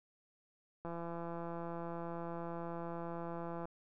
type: click train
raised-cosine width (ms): 1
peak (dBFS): -30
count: 475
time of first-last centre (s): 0.85-3.655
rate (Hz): 169
effects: none